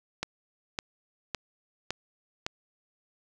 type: click train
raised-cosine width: 0.2 ms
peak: -13 dBFS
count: 5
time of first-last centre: 0.23-2.465 s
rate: 1.79 Hz
effects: none